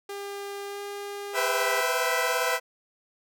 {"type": "tone with pitch glide", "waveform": "sawtooth", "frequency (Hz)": [401.3, 404.6], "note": ["G4", "G#4"], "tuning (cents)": [41, -45], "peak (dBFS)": -30, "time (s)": [0.09, 1.81], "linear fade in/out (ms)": 5, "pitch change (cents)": 14, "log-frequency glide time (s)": [0.66, 0.8]}
{"type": "chord", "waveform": "15% pulse", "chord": "C major seventh", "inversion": "third", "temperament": "equal with one note detuned", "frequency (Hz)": [493.9, 511.3, 659.3, 784], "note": ["B4", "C5", "E5", "G5"], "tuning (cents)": [0, -40, 0, 0], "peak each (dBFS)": [-22, -24, -22, -26], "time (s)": [1.33, 2.6], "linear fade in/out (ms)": 50}
{"effects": []}